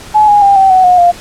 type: tone with pitch steps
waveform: sine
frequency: 852 / 824.4 / 797.7 / 771.9 / 746.9 / 722.7 / 699.3 Hz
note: G#5 / G#5 / G5 / G5 / F#5 / F#5 / F5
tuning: +44 / -13 / +30 / -27 / +16 / -41 / +2 cents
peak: -3 dBFS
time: 0.14-1.12 s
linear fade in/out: 20 ms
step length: 140 ms
effects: pink hiss -31 dBFS RMS until 1.2 s + low-pass 10000 Hz 12 dB/octave